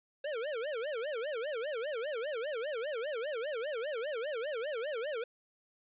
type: tone with vibrato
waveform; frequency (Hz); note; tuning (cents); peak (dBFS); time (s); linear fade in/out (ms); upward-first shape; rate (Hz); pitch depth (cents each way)
square; 523.3; C5; 0; -35; 0.24-5.24; 5; sine; 5; 290
effects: resampled to 8000 Hz + 11-bit

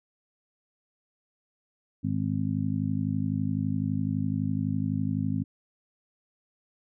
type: harmonic tone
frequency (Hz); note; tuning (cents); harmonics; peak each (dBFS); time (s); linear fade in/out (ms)
51.91; G#1; 0; 2 / 3 / 4 / 5; -31 / -31 / -31 / -31; 2.03-5.44; 20
effects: none

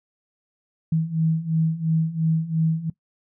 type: beating tone pair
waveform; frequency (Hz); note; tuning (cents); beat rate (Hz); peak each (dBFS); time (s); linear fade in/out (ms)
sine; 159.3 / 162.2; D#3 / E3; +41 / -28; 2.9; -24 / -21; 0.92-2.9; 5
effects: noise-tail reverb RT60 0.1 s tail -19 dB re dry

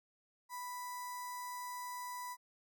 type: tone with notch filter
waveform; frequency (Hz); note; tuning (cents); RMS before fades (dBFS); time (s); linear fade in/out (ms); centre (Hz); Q
sawtooth; 989; B5; +2; -44; 0.49-2.37; 50; 3000; 0.8
effects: none

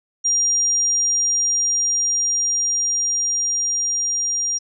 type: tone with level ramp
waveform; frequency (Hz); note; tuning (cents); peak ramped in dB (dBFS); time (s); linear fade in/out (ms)
sine; 5700; F8; +34; -15 to -19; 0.24-4.59; 20
effects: none

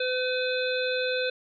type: harmonic tone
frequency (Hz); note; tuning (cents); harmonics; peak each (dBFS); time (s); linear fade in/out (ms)
507; B4; +45; 1 / 3 / 5 / 7 / 8; -27 / -32 / -34 / -35 / -36; 0-1.3; 5
effects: none

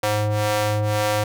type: ring-modulated tone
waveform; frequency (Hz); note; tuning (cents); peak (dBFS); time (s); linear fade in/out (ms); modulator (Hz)
sawtooth; 210.7; G#3; +25; -12; 0.03-1.24; 5; 317
effects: none

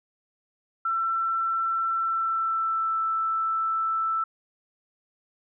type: tone with pitch glide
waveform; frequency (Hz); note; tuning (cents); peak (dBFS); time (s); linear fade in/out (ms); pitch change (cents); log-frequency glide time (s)
sine; 1342 to 1323.5; E6 to E6; +31 to +7; -23; 0.85-4.24; 5; -24; 1.97-2.99
effects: none

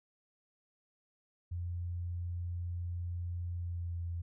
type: tone with pitch glide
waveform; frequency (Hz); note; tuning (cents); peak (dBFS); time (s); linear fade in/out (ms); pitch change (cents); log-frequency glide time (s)
sine; 87.31 to 85.66; F2 to F2; 0 to -33; -35; 1.51-4.22; 10; -33; 3.54-4.01
effects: none

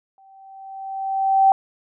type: tone with exponential growth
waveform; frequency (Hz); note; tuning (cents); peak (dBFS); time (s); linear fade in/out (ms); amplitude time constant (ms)
sine; 775; G5; -20; -9; 0.18-1.52; 1; 290
effects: none

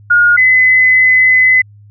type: tone pair in turn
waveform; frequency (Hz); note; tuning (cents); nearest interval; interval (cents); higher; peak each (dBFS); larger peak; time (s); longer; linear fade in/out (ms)
sine; 1431 / 2024; F6 / B6; +42 / +42; tritone; 600; second; -5; neither; 0.1-0.37 / 0.37-1.62; second; 10
effects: added 103 Hz sine -37 dBFS peak until 1.9 s

